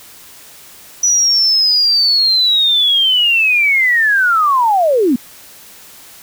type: linear sweep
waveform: sine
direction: down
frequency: 5920 to 224.5 Hz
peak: -9 dBFS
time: 1.03-5.16 s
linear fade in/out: 5 ms
effects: white hiss -39 dBFS RMS until 6.22 s